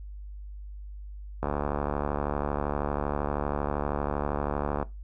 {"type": "click train", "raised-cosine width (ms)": 1, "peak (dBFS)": -14, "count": 248, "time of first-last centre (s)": [1.43, 4.828], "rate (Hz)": 72.7, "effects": ["noise-tail reverb RT60 0.2 s tail -18 dB re dry", "added 50 Hz sine -38 dBFS peak until 5.03 s"]}